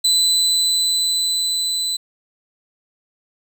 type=tone with level ramp; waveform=30% pulse; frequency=4007 Hz; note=B7; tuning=24 cents sharp; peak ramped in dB=-10 to -17 dBFS; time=0.04-1.97 s; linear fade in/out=10 ms; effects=none